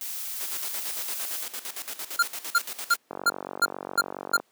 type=noise; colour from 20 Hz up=blue; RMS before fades=-34 dBFS; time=0.01-1.43 s; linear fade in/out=0 ms
type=noise with tremolo; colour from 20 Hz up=white; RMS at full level=-34 dBFS; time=0.4-2.97 s; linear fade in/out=10 ms; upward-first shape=square; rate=8.8 Hz; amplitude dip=75%
type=tone bursts; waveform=square; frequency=1396.9 Hz; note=F6; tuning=in tune; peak=-18 dBFS; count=7; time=2.19-4.369 s; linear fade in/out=5 ms; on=37 ms; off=320 ms
type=click train; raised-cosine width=1 ms; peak=-18 dBFS; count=62; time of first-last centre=3.11-4.4 s; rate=47.3 Hz
effects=pink hiss -66 dBFS RMS until 4.51 s + high-pass 300 Hz 12 dB/octave